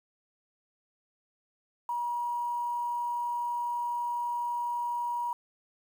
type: tone with quantisation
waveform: sine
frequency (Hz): 958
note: A#5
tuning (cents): +47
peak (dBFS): -29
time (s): 1.89-5.33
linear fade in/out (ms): 2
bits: 9
effects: none